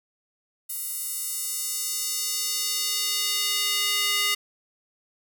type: tone with high-pass filter sweep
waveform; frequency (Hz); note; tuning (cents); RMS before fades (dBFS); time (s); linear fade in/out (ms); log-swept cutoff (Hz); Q
square; 409.4; G#4; -25; -27; 0.69-4.35; 10; 11000 to 2400; 1.2
effects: none